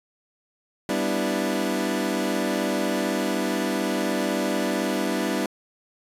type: chord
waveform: 25% pulse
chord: E minor seventh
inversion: first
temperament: equal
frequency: 196 / 246.9 / 293.7 / 329.6 Hz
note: G3 / B3 / D4 / E4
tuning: 0 / 0 / 0 / 0 cents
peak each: -25 dBFS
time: 0.89-5.46 s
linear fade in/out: 2 ms
effects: resampled to 32000 Hz